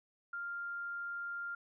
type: tone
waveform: sine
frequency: 1396.9 Hz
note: F6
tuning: in tune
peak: -38 dBFS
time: 0.33-1.55 s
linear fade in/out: 5 ms
effects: none